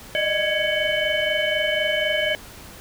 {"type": "tone cluster", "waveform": "sine", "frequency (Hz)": [600, 624, 1660, 2233, 3038], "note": ["D5", "D#5", "G#6", "C#7", "F#7"], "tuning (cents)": [37, 5, -1, 12, 45], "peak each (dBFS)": -26, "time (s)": [0.15, 2.35], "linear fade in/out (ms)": 0, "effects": ["pink hiss -42 dBFS RMS until 2.8 s"]}